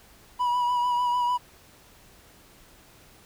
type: tone with vibrato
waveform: triangle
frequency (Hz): 977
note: B5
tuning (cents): -19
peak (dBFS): -20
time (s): 0.39-1.38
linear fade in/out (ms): 20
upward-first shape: sine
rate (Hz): 6.7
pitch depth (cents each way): 28
effects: pink hiss -54 dBFS RMS until 3.25 s